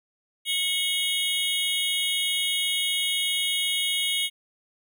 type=tone cluster; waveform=square; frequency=2194 / 2922 / 3278 / 3715 Hz; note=C#7 / F#7 / G#7 / A#7; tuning=-18 / -22 / -23 / -7 cents; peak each=-31 / -30 / -29 / -30 dBFS; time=0.45-4.3 s; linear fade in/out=50 ms; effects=none